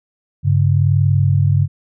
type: tone pair together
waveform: sine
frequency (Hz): 98.99 / 140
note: G2 / C#3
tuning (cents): +17 / +18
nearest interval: tritone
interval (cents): 601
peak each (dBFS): -13 / -14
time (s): 0.43-1.68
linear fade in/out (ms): 50
effects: none